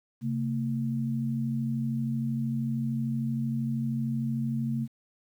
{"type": "tone pair together", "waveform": "sine", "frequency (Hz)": [133.87, 226.9], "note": ["C3", "A#3"], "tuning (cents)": [40, -47], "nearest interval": "major sixth", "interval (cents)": 913, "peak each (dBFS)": [-30, -29], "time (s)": [0.21, 4.88], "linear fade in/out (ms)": 50, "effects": ["10-bit"]}